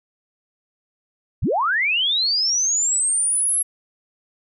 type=linear sweep; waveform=sine; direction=up; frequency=36.9 to 11260 Hz; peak=-17 dBFS; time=1.42-3.63 s; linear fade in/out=10 ms; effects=none